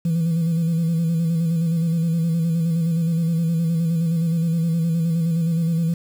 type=tone with vibrato; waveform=sine; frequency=165.7 Hz; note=E3; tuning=9 cents sharp; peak=-15 dBFS; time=0.05-5.94 s; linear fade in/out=5 ms; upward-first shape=square; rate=9.6 Hz; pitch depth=38 cents each way; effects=tanh soft clip ceiling -16 dBFS + 7-bit